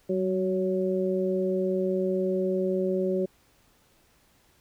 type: tone cluster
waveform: sine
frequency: 189.3 / 373.1 / 558 Hz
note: F#3 / F#4 / C#5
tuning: +40 / +14 / +11 cents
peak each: -29 / -26 / -30 dBFS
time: 0.09-3.26 s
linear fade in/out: 10 ms
effects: pink hiss -63 dBFS RMS until 4.6 s